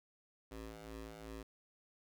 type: ring-modulated tone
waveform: 15% pulse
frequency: 109.1 Hz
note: A2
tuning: 14 cents flat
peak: -38 dBFS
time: 0.51-1.43 s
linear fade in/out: 5 ms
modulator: 165 Hz
effects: none